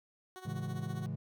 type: tone with tremolo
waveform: 15% pulse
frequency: 371.5 Hz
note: F#4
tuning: 7 cents sharp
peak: -38 dBFS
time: 0.36-1.06 s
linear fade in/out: 0 ms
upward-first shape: sine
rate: 15 Hz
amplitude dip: 70%
type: chord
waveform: triangle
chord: A major seventh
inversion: none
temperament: equal with one note detuned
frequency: 110 / 138.59 / 164.81 / 208.4 Hz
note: A2 / C#3 / E3 / G#3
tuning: 0 / 0 / 0 / +6 cents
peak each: -39 / -38 / -39 / -42 dBFS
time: 0.45-1.16 s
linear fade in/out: 10 ms
effects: none